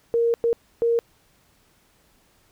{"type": "tone bursts at uneven times", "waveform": "sine", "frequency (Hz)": 466.2, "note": "A#4", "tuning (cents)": 0, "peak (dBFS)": -17, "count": 3, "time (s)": [[0.14, 0.34], [0.44, 0.53], [0.82, 0.99]], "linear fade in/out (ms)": 0, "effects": ["pink hiss -61 dBFS RMS until 2.51 s"]}